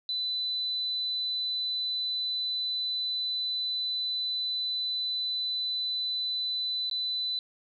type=tone with dropouts; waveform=sine; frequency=4000 Hz; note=B7; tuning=21 cents sharp; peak=-28 dBFS; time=0.09-7.39 s; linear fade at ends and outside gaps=1 ms; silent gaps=6.898-6.912 s; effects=none